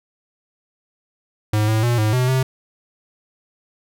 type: tone with pitch steps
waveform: square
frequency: 106.6 / 109.7 / 119.9 / 107.6 / 126.6 / 130.7 Hz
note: G#2 / A2 / A#2 / A2 / B2 / C3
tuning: +46 / -5 / +49 / -38 / +43 / -1 cents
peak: -16 dBFS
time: 1.53-2.43 s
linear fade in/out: 5 ms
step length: 150 ms
effects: none

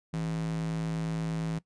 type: tone with high-pass filter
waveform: square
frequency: 54.3 Hz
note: A1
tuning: 22 cents flat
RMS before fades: -32 dBFS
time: 0.13-1.59 s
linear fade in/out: 10 ms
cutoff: 150 Hz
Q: 3.1
effects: noise-tail reverb RT60 0.1 s tail -18 dB re dry + resampled to 22050 Hz

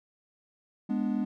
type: chord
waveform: triangle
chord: G# diminished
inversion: none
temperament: equal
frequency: 207.7 / 246.9 / 293.7 Hz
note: G#3 / B3 / D4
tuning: 0 / 0 / 0 cents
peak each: -28 / -28 / -32 dBFS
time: 0.89-1.25 s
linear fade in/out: 10 ms
effects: none

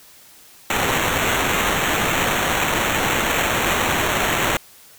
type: noise with sample-and-hold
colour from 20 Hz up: white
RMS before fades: -20 dBFS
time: 0.7-4.57 s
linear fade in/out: 2 ms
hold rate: 4900 Hz
effects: white hiss -47 dBFS RMS until 4.98 s

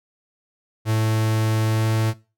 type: tone with pitch glide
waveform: 45% pulse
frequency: 110 to 110.77 Hz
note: A2 to A2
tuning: 0 to +12 cents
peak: -18 dBFS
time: 0.85-2.14 s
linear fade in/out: 50 ms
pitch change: +12 cents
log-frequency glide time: 1.62-1.86 s
effects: noise-tail reverb RT60 0.3 s tail -19 dB re dry

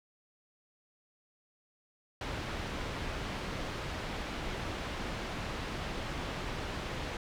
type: low-pass noise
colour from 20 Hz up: pink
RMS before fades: -38 dBFS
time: 2.21-7.17 s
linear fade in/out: 2 ms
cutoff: 3700 Hz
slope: 12 dB/octave
effects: none

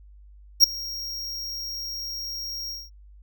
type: tone with ADSR envelope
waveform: square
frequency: 5588 Hz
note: F8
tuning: in tune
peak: -8 dBFS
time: 0.6-2.9 s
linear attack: 39 ms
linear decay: 4 ms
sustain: -23 dB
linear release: 200 ms
effects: added 50 Hz sine -46 dBFS peak until 3.22 s

